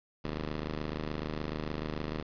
10% pulse ring-modulated tone, 76.6 Hz, D#2, 27 cents flat, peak -23 dBFS, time 0.24-2.23 s, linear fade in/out 10 ms, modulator 90 Hz, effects resampled to 11025 Hz + 9-bit

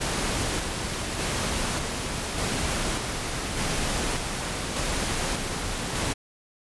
pink noise with tremolo, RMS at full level -27 dBFS, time 0-6.14 s, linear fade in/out 20 ms, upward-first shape square, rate 0.84 Hz, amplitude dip 30%, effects resampled to 24000 Hz

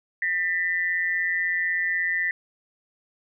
sine tone pair together, 1799.3 / 1975.5 Hz, A6 / B6, +38 / 0 cents, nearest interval major second, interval 162 cents, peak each -25 dBFS, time 0.22-2.31 s, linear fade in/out 2 ms, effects none

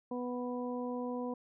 harmonic tone, 246.9 Hz, B3, in tune, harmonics 1 / 2 / 3 / 4, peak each -37 / -39 / -47 / -45 dBFS, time 0.11-1.34 s, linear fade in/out 5 ms, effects none

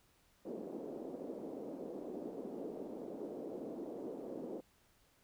white band-pass noise, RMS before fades -45 dBFS, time 0.45-4.61 s, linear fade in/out 10 ms, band 230 to 490 Hz, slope 24 dB/octave, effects pink hiss -71 dBFS RMS until 5.23 s

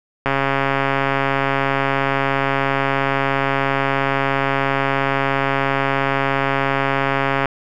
click train, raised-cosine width 0.5 ms, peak -3 dBFS, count 987, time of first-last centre 0.26-7.457 s, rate 137 Hz, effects none

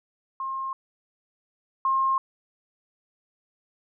sine tone pair in turn, 1067 / 1067 Hz, C6 / C6, +34 / +34 cents, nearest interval unison, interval 0 cents, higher neither, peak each -28 / -20 dBFS, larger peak second, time 0.4-0.73 / 1.85-2.18 s, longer neither, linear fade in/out 2 ms, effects none

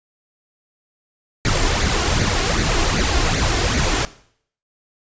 pink noise with flanger, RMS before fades -18 dBFS, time 1.45-4.05 s, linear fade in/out 0 ms, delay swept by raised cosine 0.46 to 2.86 ms, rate 2.6 Hz, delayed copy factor +0.6, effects noise-tail reverb RT60 0.6 s tail -18 dB re dry + resampled to 16000 Hz

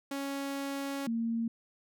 sawtooth / sine tone pair in turn, 277.2 / 229.6 Hz, C#4 / A#3, 0 / -26 cents, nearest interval minor third, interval 326 cents, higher first, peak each -30 / -29 dBFS, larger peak second, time 0.11-1.07 / 1.07-1.48 s, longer first, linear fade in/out 5 ms, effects none

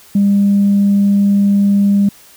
sine tone, 200.7 Hz, G3, 41 cents sharp, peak -7 dBFS, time 0.15-2.09 s, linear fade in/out 5 ms, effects tanh soft clip ceiling -4 dBFS + white hiss -43 dBFS RMS until 2.36 s

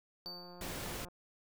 triangle tone with exponential decay, 4585 Hz, D8, 42 cents flat, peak -39 dBFS, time 0.26-0.86 s, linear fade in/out 0 ms, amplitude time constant 130 ms
click train, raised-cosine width 1 ms, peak -40 dBFS, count 147, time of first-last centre 0.26-1.085 s, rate 177 Hz
pink noise, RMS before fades -42 dBFS, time 0.61-1.05 s, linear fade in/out 2 ms
effects none

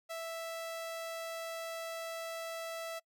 sawtooth tone, 659.3 Hz, E5, in tune, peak -35 dBFS, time 0.09-3 s, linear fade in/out 20 ms, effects noise-tail reverb RT60 0.1 s tail -26 dB re dry

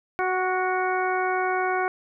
harmonic tone with a mistuned harmonic, 370.7 Hz, F#4, 3 cents sharp, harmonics 1 / 2 / 3 / 4 / 5 / 6, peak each -27 / -26 / -30 / -29 / -38 / -34 dBFS, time 0.19-1.88 s, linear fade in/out 0 ms, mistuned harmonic 4, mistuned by -18 cents, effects none

